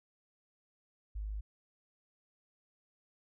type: tone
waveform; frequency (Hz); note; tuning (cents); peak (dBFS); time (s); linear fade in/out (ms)
sine; 51.91; G#1; 0; -36; 1.15-1.41; 10
effects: none